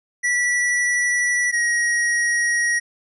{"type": "tone pair in turn", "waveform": "square", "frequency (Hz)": [1952, 1893.1], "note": ["B6", "A#6"], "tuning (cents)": [-21, 26], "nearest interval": "minor second", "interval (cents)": 53, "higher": "first", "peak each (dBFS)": [-18, -18], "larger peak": "neither", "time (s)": [[0.23, 1.52], [1.52, 2.8]], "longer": "first", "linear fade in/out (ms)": 20, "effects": ["resampled to 24000 Hz"]}